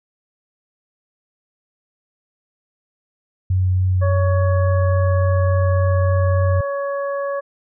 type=tone with vibrato; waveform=sine; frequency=92.5 Hz; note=F#2; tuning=in tune; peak=-14 dBFS; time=3.5-6.61 s; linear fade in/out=5 ms; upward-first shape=triangle; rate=3.5 Hz; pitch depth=11 cents each way
type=harmonic tone; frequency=560 Hz; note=C#5; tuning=18 cents sharp; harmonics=1 / 2 / 3; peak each=-21 / -28 / -33 dBFS; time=4.01-7.41 s; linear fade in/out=20 ms
effects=none